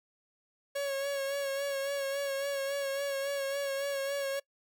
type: tone with vibrato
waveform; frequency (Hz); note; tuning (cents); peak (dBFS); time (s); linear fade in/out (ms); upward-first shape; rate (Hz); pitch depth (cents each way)
45% pulse; 554.4; C#5; 0; -31; 0.75-4.4; 10; sine; 3.6; 33
effects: noise-tail reverb RT60 0.1 s tail -23 dB re dry